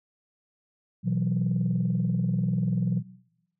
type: chord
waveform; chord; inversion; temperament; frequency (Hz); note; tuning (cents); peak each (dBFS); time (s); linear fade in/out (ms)
sine; B suspended fourth; none; just; 123.47 / 164.63 / 185.21; B2 / E3 / F#3; 0 / -2 / +2; -27 / -27 / -25; 1.03-3.03; 50
effects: noise-tail reverb RT60 0.8 s tail -19 dB re dry + tanh soft clip ceiling -17 dBFS